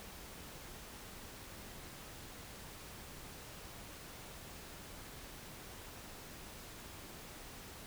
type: silence
effects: pink hiss -51 dBFS RMS until 7.86 s